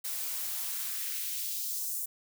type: noise with high-pass filter sweep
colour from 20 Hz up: blue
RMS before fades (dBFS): -35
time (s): 0.04-2.06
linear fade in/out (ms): 10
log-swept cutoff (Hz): 280 to 8600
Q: 1.2
effects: none